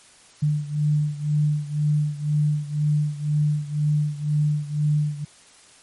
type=beating tone pair; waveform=sine; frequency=148.7 / 150.7 Hz; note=D3 / D3; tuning=+22 / +45 cents; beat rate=2 Hz; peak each=-21 / -24 dBFS; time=0.42-5.25 s; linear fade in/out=10 ms; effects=white hiss -51 dBFS RMS until 5.82 s + MP3 48 kbps